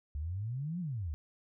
sine exponential two-way sweep, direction up then down, 69.3 to 185 to 69.3 Hz, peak -34 dBFS, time 0.15-1.14 s, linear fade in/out 0 ms, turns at 0.8 s, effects none

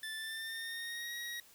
25% pulse tone with pitch glide, 1760 to 1897.2 Hz, A6 to A#6, 0 to +30 cents, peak -36 dBFS, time 0.03-1.4 s, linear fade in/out 2 ms, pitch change +130 cents, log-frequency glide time 0.16-1.14 s, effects white hiss -61 dBFS RMS until 1.54 s

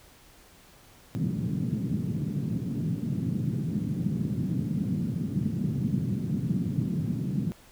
white band-pass noise, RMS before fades -29 dBFS, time 1.15-7.52 s, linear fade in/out 0 ms, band 120 to 210 Hz, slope 24 dB/octave, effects pink hiss -55 dBFS RMS until 7.71 s

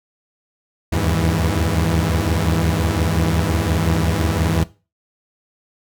sawtooth tone cluster, 77 / 82.7 / 101.3 / 163.9 Hz, D#2 / E2 / G#2 / E3, -17 / +6 / -43 / -10 cents, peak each -18 dBFS, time 0.92-4.64 s, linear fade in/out 10 ms, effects noise-tail reverb RT60 0.3 s tail -18 dB re dry

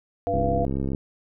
harmonic tone, 98 Hz, G2, in tune, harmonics 1 / 3 / 5 / 7, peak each -33 / -33 / -27 / -24 dBFS, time 0.27-0.65 s, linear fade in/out 0 ms
click train, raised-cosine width 3 ms, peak -15 dBFS, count 42, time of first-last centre 0.34-0.948 s, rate 67.4 Hz
effects none

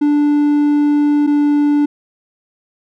triangle tone pair in turn, 293.2 / 292.2 Hz, D4 / D4, -3 / -9 cents, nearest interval unison, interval 6 cents, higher first, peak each -8 dBFS, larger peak neither, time 0.01-1.27 / 1.27-1.86 s, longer first, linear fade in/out 10 ms, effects none

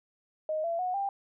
sine tone with pitch steps, 622.3 / 674.7 / 731.5 / 793.2 Hz, D#5 / E5 / F#5 / G5, 0 / +40 / -20 / +20 cents, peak -28 dBFS, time 0.49-1.09 s, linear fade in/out 2 ms, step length 150 ms, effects none

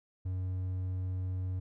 triangle tone, 92.5 Hz, F#2, in tune, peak -30 dBFS, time 0.25-1.6 s, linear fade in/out 10 ms, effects none

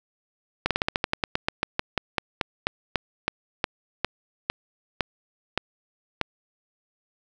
slowing click train, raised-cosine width 0.3 ms, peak -6 dBFS, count 25, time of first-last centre 0.66-6.213 s, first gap 47 ms, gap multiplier 1.12, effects none

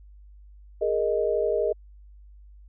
sine chord, Ab suspended second, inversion none, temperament just, 415.3 / 467.2 / 623 Hz, Ab4 / Bb4 / Eb5, 0 / +4 / +2 cents, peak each -26 dBFS, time 0.81-1.73 s, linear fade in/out 10 ms, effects added 50 Hz sine -46 dBFS peak until 2.68 s

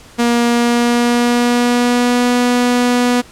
sawtooth tone with pitch glide, 237.2 to 244.9 Hz, A#3 to B3, +30 to -14 cents, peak -7 dBFS, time 0.18-3.22 s, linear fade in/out 20 ms, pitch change +56 cents, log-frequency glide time 0.46-2.29 s, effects pink hiss -41 dBFS RMS until 3.31 s + low-pass 10000 Hz 12 dB/octave

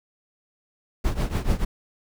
brown noise with tremolo, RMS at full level -20 dBFS, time 1.04-1.65 s, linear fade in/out 10 ms, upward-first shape triangle, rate 6.9 Hz, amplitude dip 90%, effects none

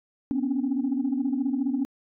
sine tone cluster, 245.6 / 270 / 284.6 Hz, B3 / C#4 / C#4, -9 / -45 / +46 cents, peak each -27 dBFS, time 0.31-1.85 s, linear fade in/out 0 ms, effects tanh soft clip ceiling -17 dBFS

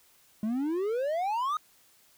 triangle exponential sweep, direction up, 207.6 to 1274 Hz, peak -25 dBFS, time 0.43-1.57 s, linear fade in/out 2 ms, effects white hiss -62 dBFS RMS until 2.17 s

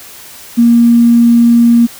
triangle tone with tanh clipping, 235.2 Hz, A#3, 16 cents sharp, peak -3 dBFS, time 0.57-1.87 s, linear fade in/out 20 ms, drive 3 dB, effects white hiss -33 dBFS RMS until 1.99 s

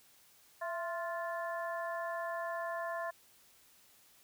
harmonic tone with a mistuned harmonic, 349.2 Hz, F4, in tune, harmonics 2 / 3 / 4 / 5, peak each -38 / -41 / -49 / -43 dBFS, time 0.61-3.11 s, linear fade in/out 10 ms, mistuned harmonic 2, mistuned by -72 cents, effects white hiss -64 dBFS RMS until 4.23 s

